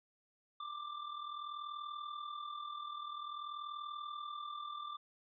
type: tone with amplitude modulation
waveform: square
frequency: 1182 Hz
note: D6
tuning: 11 cents sharp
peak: -40 dBFS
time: 0.6-4.97 s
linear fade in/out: 5 ms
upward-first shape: sine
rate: 40.5 Hz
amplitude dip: 60%
effects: resampled to 11025 Hz